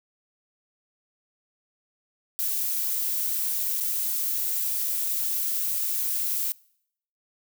violet noise with dropouts, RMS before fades -27 dBFS, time 2.39-6.52 s, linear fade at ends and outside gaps 0 ms, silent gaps 3.801-3.807 s, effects noise-tail reverb RT60 0.7 s tail -24 dB re dry

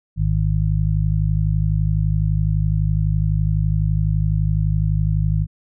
harmonic tone, 51.91 Hz, G#1, in tune, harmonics 1 / 2 / 3, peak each -20 / -20 / -20 dBFS, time 0.16-5.47 s, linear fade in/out 50 ms, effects none

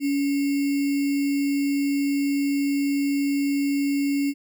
sine tone with sample-and-hold, 281.7 Hz, C#4, 28 cents sharp, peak -20 dBFS, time 0-4.34 s, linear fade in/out 50 ms, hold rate 2450 Hz, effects none

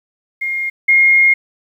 sine tone pair in turn, 2131 / 2139 Hz, C7 / C7, +31 / +38 cents, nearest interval unison, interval 7 cents, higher second, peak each -17 / -7 dBFS, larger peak second, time 0.41-0.7 / 0.88-1.34 s, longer second, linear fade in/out 10 ms, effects 8-bit

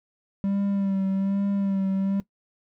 triangle tone with vibrato, 196 Hz, G3, in tune, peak -20 dBFS, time 0.44-2.2 s, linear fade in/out 0 ms, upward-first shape sine, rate 1.2 Hz, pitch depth 33 cents each way, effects noise-tail reverb RT60 0.1 s tail -18 dB re dry

